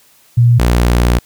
sine / sawtooth tone pair in turn, 119.3 / 59.65 Hz, A#2 / A#1, +41 / +41 cents, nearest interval octave, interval 1200 cents, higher first, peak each -5 dBFS, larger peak neither, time 0.37-0.59 / 0.59-1.19 s, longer second, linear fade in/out 10 ms, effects white hiss -49 dBFS RMS until 1.25 s

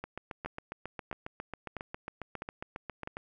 two click trains, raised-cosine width 0.5 ms, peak -23 / -22 dBFS, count 24 / 5, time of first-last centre 0.04-3.169 / 0.46-3.074 s, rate 7.35 / 1.53 Hz, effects none

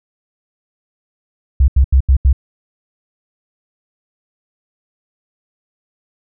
sine tone bursts, 66.3 Hz, C2, 23 cents sharp, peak -6 dBFS, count 5, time 1.6-2.329 s, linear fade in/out 5 ms, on 81 ms, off 81 ms, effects none

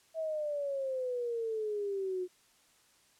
sine exponential sweep, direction down, 652 to 359.4 Hz, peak -32 dBFS, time 0.14-2.28 s, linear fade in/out 50 ms, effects white hiss -66 dBFS RMS until 3.19 s + low-pass 10000 Hz 12 dB/octave

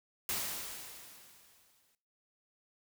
white noise with exponential decay, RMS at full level -34 dBFS, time 0.29-1.95 s, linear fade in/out 1 ms, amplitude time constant 360 ms, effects noise-tail reverb RT60 0.4 s tail -17 dB re dry

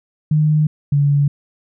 sine tone pair in turn, 152.8 / 143.09 Hz, D#3 / D3, -31 / -45 cents, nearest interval minor second, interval 114 cents, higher first, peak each -11 dBFS, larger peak neither, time 0.31-0.67 / 0.92-1.28 s, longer neither, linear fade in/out 5 ms, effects none

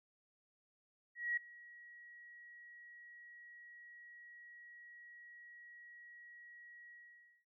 sine tone with ADSR envelope, 1910 Hz, A#6, 42 cents sharp, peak -32 dBFS, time 1.15-7.45 s, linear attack 220 ms, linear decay 6 ms, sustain -22 dB, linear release 540 ms, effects none

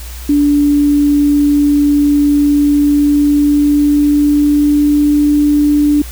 sine tone with pitch glide, 290.1 to 293.8 Hz, D4 to D4, -21 to +1 cents, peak -7 dBFS, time 0.29-6.02 s, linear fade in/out 5 ms, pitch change +22 cents, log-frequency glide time 2.52-5.23 s, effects added 60 Hz sine -25 dBFS peak until 6.11 s + white hiss -33 dBFS RMS until 6.11 s

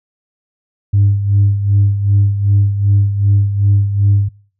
sine tone with tremolo, 100.6 Hz, G2, 45 cents sharp, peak -5 dBFS, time 0.93-4.29 s, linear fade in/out 10 ms, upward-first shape sine, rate 2.6 Hz, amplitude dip 65%, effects noise-tail reverb RT60 0.5 s tail -26 dB re dry + tanh soft clip ceiling -4 dBFS

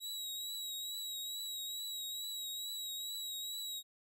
sawtooth tone with vibrato, 3855 Hz, B7, 43 cents flat, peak -37 dBFS, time 0-3.83 s, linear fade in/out 50 ms, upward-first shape triangle, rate 2.3 Hz, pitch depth 39 cents each way, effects none

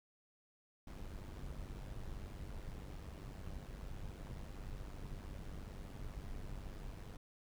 brown noise with amplitude modulation, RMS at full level -44 dBFS, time 0.87-7.17 s, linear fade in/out 5 ms, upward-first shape sine, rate 98 Hz, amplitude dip 65%, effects none

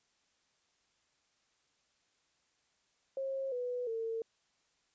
sine tone with pitch steps, 538 / 493.3 / 452.4 Hz, C5 / B4 / A4, +48 / -2 / +48 cents, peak -34 dBFS, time 3.17-4.22 s, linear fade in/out 2 ms, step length 350 ms, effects white hiss -75 dBFS RMS until 4.94 s + resampled to 16000 Hz

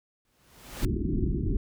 pink noise with exponential growth, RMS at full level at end -35 dBFS, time 0.25-0.85 s, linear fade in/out 1 ms, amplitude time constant 130 ms
pink low-pass noise, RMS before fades -27 dBFS, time 0.82-1.57 s, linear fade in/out 5 ms, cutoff 390 Hz, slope 96 dB/octave
effects none

